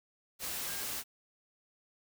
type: tone in noise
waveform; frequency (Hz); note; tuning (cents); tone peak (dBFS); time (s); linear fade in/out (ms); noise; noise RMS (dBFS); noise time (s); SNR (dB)
sine; 1617; G#6; -47; -47; 0.65-0.85; 50; white; -38; 0.39-1.04; -12
effects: none